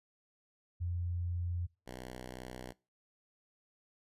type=tone pair in turn; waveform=sine / 5% pulse; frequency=87.31 / 62.69 Hz; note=F2 / B1; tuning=0 / +27 cents; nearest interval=tritone; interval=573 cents; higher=first; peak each=-33 / -33 dBFS; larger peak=neither; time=0.8-1.67 / 1.86-2.73 s; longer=neither; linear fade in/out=20 ms; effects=noise-tail reverb RT60 0.3 s tail -23 dB re dry + resampled to 32000 Hz